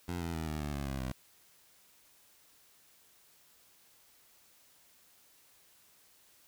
15% pulse tone with pitch steps, 87.6 / 83.84 / 80.24 / 76.79 / 73.49 / 70.34 / 67.32 / 64.42 Hz, F2 / E2 / E2 / D#2 / D2 / C#2 / C2 / C2, +6 / +30 / -46 / -22 / +2 / +26 / +50 / -26 cents, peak -29 dBFS, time 0.08-1.12 s, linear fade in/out 5 ms, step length 130 ms, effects white hiss -64 dBFS RMS until 6.47 s

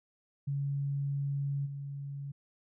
sine tone with level steps, 140.4 Hz, C#3, 22 cents sharp, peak -30 / -37 dBFS, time 0.47-2.32 s, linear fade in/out 10 ms, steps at 1.65 s, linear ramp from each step 20 ms, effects none

